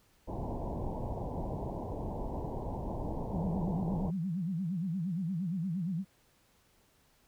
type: low-pass noise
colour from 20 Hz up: pink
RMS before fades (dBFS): -37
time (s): 0.27-4.11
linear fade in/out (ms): 20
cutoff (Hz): 980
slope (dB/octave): 96
type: tone with vibrato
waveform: sine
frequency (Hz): 177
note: F3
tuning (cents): +23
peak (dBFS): -31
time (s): 3.31-6.05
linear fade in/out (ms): 50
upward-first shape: sine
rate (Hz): 8.6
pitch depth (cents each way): 190
effects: pink hiss -68 dBFS RMS until 7.27 s